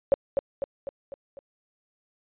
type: tone with echo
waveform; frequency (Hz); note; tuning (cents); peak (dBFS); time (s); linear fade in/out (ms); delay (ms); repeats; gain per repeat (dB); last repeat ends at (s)
sine; 553; C#5; -4; -15; 0.12-0.14; 0; 250; 5; -5; 1.39
effects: resampled to 8000 Hz